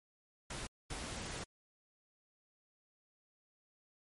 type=noise bursts at uneven times; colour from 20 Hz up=pink; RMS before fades=-43 dBFS; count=2; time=0.5-0.67 / 0.9-1.44 s; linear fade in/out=5 ms; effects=MP3 48 kbps